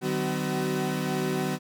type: tone cluster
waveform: 35% pulse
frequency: 152.2 / 189.3 / 252.3 / 376.9 Hz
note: D#3 / F#3 / B3 / F#4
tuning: -38 / +40 / +37 / +32 cents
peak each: -30 dBFS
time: 0.01-1.59 s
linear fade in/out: 50 ms
effects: none